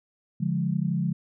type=chord; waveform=sine; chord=D diminished; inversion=none; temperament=equal with one note detuned; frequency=144.06 / 174.61 / 207.7 Hz; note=D3 / F3 / Ab3; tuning=-33 / 0 / 0 cents; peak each=-28 / -26 / -30 dBFS; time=0.4-1.13 s; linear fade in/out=10 ms; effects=none